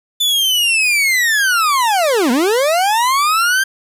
40% pulse linear two-way sweep, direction down then up, 3520 to 225.3 to 1597 Hz, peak -11 dBFS, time 0.2-3.64 s, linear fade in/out 10 ms, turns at 2.31 s, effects resampled to 32000 Hz + 7-bit

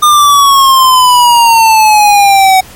square exponential sweep, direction down, 1215 to 750 Hz, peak -3 dBFS, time 0.02-2.61 s, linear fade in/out 10 ms, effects pink hiss -33 dBFS RMS until 2.75 s + MP3 64 kbps

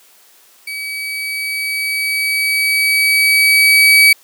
35% pulse tone with level ramp, 2280 Hz, C#7, 48 cents sharp, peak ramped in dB -21 to -3 dBFS, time 0.67-4.13 s, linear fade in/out 5 ms, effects white hiss -48 dBFS RMS until 4.23 s + high-pass 300 Hz 12 dB/octave

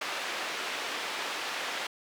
white band-pass noise, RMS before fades -35 dBFS, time 0.01-1.87 s, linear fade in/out 5 ms, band 400 to 3000 Hz, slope 12 dB/octave, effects none

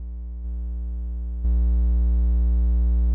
triangle tone with level steps, 58.8 Hz, A#1, 16 cents sharp, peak -27 / -23 / -14 dBFS, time 0-3.14 s, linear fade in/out 0 ms, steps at 0.44 / 1.44 s, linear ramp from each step 10 ms, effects none

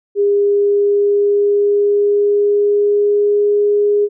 sine tone with pitch glide, 405.4 to 412.2 Hz, G#4 to G#4, -42 to -13 cents, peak -10 dBFS, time 0.15-4.09 s, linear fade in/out 50 ms, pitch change +29 cents, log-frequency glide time 0.32-3.5 s, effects none

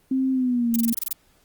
sine tone with pitch glide, 263.4 to 230.6 Hz, C4 to A#3, +12 to -19 cents, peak -19 dBFS, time 0.11-0.93 s, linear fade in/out 5 ms, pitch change -231 cents, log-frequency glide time 0.32-0.73 s
violet noise bursts, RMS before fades -25 dBFS, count 9, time 0.74-1.128 s, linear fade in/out 2 ms, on 20 ms, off 26 ms
effects pink hiss -61 dBFS RMS until 1.44 s + Opus 24 kbps

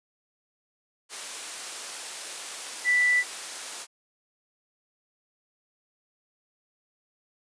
sine tone in noise, 1975.5 Hz, B6, in tune, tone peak -19 dBFS, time 2.84-3.24 s, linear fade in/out 50 ms, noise white, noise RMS -36 dBFS, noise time 1.09-3.87 s, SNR +14 dB, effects high-pass 400 Hz 12 dB/octave + resampled to 22050 Hz

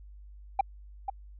sine tone with echo, 790 Hz, G5, 13 cents sharp, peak -17 dBFS, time 0.59-0.61 s, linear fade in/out 5 ms, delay 490 ms, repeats 1, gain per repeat -10 dB, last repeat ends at 1.1 s, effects tanh soft clip ceiling -19 dBFS + added 50 Hz sine -46 dBFS peak until 1.39 s

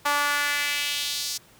sawtooth tone with high-pass filter sweep, 289.5 Hz, D4, 25 cents flat, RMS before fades -26 dBFS, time 0.05-1.38 s, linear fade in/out 10 ms, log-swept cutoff 990 to 5300 Hz, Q 2, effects pink hiss -54 dBFS RMS until 1.59 s + high-pass 60 Hz 12 dB/octave

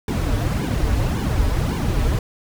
brown noise with flanger, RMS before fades -20 dBFS, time 0.08-2.19 s, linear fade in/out 2 ms, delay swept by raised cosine 1.5 to 5.8 ms, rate 1.8 Hz, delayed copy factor -0.95, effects none

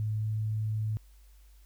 sine tone with pitch glide, 107.6 to 108.35 Hz, A2 to A2, -38 to -26 cents, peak -28 dBFS, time 0-0.97 s, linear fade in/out 0 ms, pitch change +12 cents, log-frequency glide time 0.16-0.25 s, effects added 50 Hz sine -53 dBFS peak until 1.65 s + white hiss -67 dBFS RMS until 1.65 s

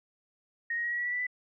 sine tone with pitch steps, 1864.7 / 1882 / 1899.5 / 1917.1 / 1934.9 / 1952.9 / 1971 / 1989.3 Hz, A#6 / A#6 / A#6 / A#6 / B6 / B6 / B6 / B6, 0 / +16 / +32 / +48 / -36 / -20 / -4 / +12 cents, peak -29 dBFS, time 0.7-1.268 s, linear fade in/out 5 ms, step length 71 ms, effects none

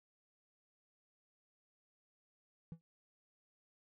triangle tone with exponential decay, 164.9 Hz, E3, 1 cent sharp, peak -38 dBFS, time 2.72-2.81 s, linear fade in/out 0 ms, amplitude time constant 18 ms, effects tanh soft clip ceiling -34 dBFS

